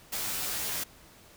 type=noise with comb filter; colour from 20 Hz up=white; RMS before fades=-33 dBFS; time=0.12-0.84 s; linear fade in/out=10 ms; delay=13 ms; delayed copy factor=-0.75; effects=pink hiss -55 dBFS RMS until 1.36 s